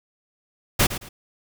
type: noise with echo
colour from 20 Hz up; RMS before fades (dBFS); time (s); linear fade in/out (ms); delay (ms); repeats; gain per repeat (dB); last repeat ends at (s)
pink; -17; 0.79-0.87; 10; 110; 2; -12; 1.09
effects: none